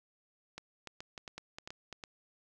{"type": "clicks", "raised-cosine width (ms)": 0.2, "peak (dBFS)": -26, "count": 11, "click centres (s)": [0.58, 0.873, 1.005, 1.178, 1.278, 1.38, 1.585, 1.675, 1.705, 1.927, 2.038], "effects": []}